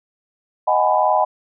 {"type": "chord", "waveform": "sine", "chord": "G# minor seventh", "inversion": "second", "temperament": "just", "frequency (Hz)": [623, 747.5, 830.6, 996.7], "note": ["D#5", "F#5", "G#5", "B5"], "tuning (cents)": [2, 17, 0, 16], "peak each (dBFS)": -19, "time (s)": [0.67, 1.25], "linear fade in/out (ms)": 10, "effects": []}